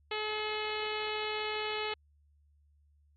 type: harmonic tone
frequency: 427.6 Hz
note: A4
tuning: 49 cents flat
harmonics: 1 / 2 / 3 / 4 / 5 / 6 / 7 / 8 / 9 / 10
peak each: -37 / -40 / -42 / -45 / -41 / -42 / -42 / -45 / -48 / -47 dBFS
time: 0.11-1.94 s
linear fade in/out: 5 ms
effects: added 73 Hz sine -63 dBFS peak until 3.16 s + MP3 32 kbps